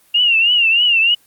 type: tone with vibrato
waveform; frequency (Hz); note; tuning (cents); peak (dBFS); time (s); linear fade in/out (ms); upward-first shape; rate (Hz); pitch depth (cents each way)
sine; 2794; F7; 0; -10; 0.14-1.15; 10; triangle; 3.2; 120
effects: white hiss -53 dBFS RMS until 1.26 s + Opus 24 kbps